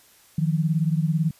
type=beating tone pair; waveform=sine; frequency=155.56 / 173.56 Hz; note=D#3 / F3; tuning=0 / -10 cents; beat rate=18 Hz; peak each=-21 / -24 dBFS; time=0.38-1.31 s; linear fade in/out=5 ms; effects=white hiss -55 dBFS RMS until 1.39 s + resampled to 32000 Hz